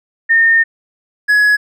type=tone pair in turn; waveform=sine / triangle; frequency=1825 / 1683.1 Hz; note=A#6 / G#6; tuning=-37 / +23 cents; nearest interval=minor second; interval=140 cents; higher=first; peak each=-7 / -6 dBFS; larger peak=second; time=0.29-0.64 / 1.28-1.57 s; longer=first; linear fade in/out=20 ms; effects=none